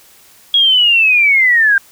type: linear sweep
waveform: sine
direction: down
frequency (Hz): 3322 to 1568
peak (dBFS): -7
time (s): 0.54-1.78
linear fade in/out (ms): 2
effects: white hiss -45 dBFS RMS until 1.91 s